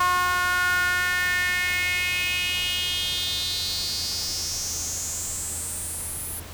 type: tone with high-pass filter sweep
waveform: sawtooth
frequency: 360.4 Hz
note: F#4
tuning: 45 cents flat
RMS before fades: -26 dBFS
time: 0-6.4 s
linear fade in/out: 5 ms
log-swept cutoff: 1100 to 11000 Hz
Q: 5
effects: added 84 Hz sine -41 dBFS peak until 6.53 s + pink hiss -41 dBFS RMS until 6.53 s